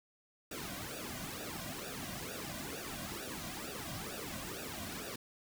pink noise with flanger, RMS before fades -43 dBFS, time 0.51-5.16 s, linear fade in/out 5 ms, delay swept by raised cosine 0.94 to 2.34 ms, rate 2.2 Hz, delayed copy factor -0.95, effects none

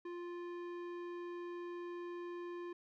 square tone with low-pass filter, 349.2 Hz, F4, in tune, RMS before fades -45 dBFS, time 0.05-2.73 s, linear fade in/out 5 ms, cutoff 2000 Hz, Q 0.69, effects none

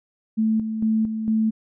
sine tone with tremolo, 220 Hz, A3, in tune, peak -17 dBFS, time 0.37-1.51 s, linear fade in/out 20 ms, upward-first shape square, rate 2.2 Hz, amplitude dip 55%, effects none

